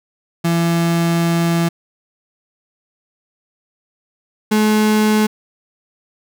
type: tone pair in turn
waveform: 35% pulse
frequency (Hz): 168.5 / 214.1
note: E3 / A3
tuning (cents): +38 / -47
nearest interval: major third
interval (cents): 415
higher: second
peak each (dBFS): -12 / -10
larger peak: second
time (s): 0.44-1.69 / 4.51-5.27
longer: first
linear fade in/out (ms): 10
effects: none